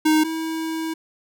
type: tone pair in turn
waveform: square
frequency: 311.1 / 322.1 Hz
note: D#4 / E4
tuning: 0 / -40 cents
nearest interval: minor second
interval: 60 cents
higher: second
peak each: -15 / -25 dBFS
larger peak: first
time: 0.05-0.24 / 0.24-0.94 s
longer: second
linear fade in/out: 10 ms
effects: none